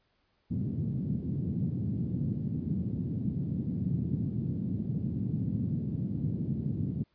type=band-pass noise; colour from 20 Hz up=white; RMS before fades=-32 dBFS; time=0.5-7.04 s; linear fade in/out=20 ms; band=100 to 210 Hz; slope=24 dB/octave; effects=pink hiss -73 dBFS RMS until 7.14 s + resampled to 11025 Hz

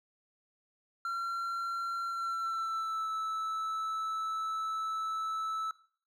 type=tone with pitch glide; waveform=triangle; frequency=1367 to 1310.6 Hz; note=F6 to E6; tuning=-37 to -10 cents; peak=-30 dBFS; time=1.05-5.71 s; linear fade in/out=2 ms; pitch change=-73 cents; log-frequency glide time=2.06-3.1 s; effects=noise-tail reverb RT60 0.5 s tail -18 dB re dry

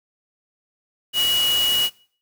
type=tone in noise; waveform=sine; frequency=2911 Hz; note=F#7; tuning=29 cents flat; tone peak=-18 dBFS; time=1.13-1.9 s; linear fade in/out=50 ms; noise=white; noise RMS=-27 dBFS; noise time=1.13-1.9 s; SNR=+6 dB; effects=noise-tail reverb RT60 0.5 s tail -22 dB re dry

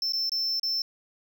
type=tone with dropouts; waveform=triangle; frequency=5330 Hz; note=E8; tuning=18 cents sharp; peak=-24 dBFS; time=0.02-0.82 s; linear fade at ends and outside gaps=2 ms; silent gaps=0.123-0.133 / 0.295-0.318 / 0.597-0.631 s; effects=none

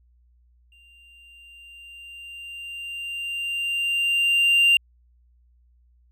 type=tone with exponential growth; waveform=triangle; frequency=2785 Hz; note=F7; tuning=5 cents flat; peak=-11 dBFS; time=0.72-4.77 s; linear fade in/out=2 ms; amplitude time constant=880 ms; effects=tanh soft clip ceiling -7 dBFS + added 60 Hz sine -56 dBFS peak until 6.11 s

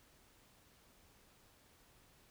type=silence; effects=pink hiss -67 dBFS RMS until 2.3 s

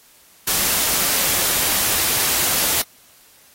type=noise; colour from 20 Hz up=white; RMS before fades=-19 dBFS; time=0.47-2.82 s; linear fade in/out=5 ms; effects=white hiss -51 dBFS RMS until 3.54 s + AAC 48 kbps

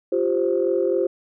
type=chord; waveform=sine; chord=F suspended second; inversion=none; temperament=just; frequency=349.2 / 392.9 / 523.8 Hz; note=F4 / G4 / C5; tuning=0 / +4 / +2 cents; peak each=-22 dBFS; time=0.12-1.07 s; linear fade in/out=5 ms; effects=tanh soft clip ceiling -9 dBFS

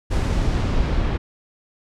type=noise with low-pass filter sweep; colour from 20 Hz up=brown; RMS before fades=-20 dBFS; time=0.1-1.18 s; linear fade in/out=20 ms; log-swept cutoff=9200 to 3400 Hz; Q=0.87; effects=none

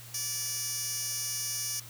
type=tone with high-pass filter; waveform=15% pulse; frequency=580 Hz; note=D5; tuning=22 cents flat; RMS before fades=-34 dBFS; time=0.14-1.8 s; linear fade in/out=5 ms; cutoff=5900 Hz; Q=1.5; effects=added 118 Hz sine -49 dBFS peak until 1.89 s + white hiss -49 dBFS RMS until 1.89 s

